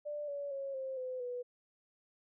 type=tone with pitch steps; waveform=sine; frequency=590 / 568.9 / 548.6 / 529 / 510.1 / 491.8 Hz; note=D5 / C#5 / C#5 / C5 / C5 / B4; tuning=+8 / +45 / -18 / +19 / -44 / -7 cents; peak=-37 dBFS; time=0.05-1.43 s; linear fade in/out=20 ms; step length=230 ms; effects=none